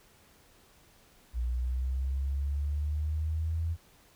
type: linear sweep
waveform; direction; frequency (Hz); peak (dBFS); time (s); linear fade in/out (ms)
sine; up; 59 to 83.5; -28; 1.33-3.77; 50
effects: pink hiss -61 dBFS RMS until 4.15 s